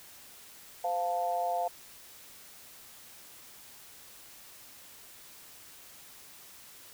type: tone with amplitude modulation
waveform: sine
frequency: 698.5 Hz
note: F5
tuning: in tune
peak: -24 dBFS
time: 0.84-1.68 s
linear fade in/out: 5 ms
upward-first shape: sine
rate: 184 Hz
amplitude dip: 90%
effects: white hiss -52 dBFS RMS until 6.93 s